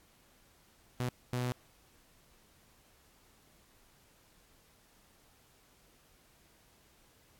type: tone bursts at uneven times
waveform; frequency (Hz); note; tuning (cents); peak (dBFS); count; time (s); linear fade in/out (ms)
sawtooth; 124; B2; +7; -28; 2; 1-1.09 / 1.33-1.52; 0
effects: pink hiss -65 dBFS RMS until 7.39 s + AAC 64 kbps